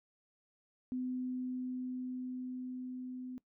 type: tone with level ramp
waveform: sine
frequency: 253.5 Hz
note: B3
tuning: 45 cents sharp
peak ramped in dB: -34 to -41 dBFS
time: 0.92-3.38 s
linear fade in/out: 0 ms
effects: noise-tail reverb RT60 0.1 s tail -20 dB re dry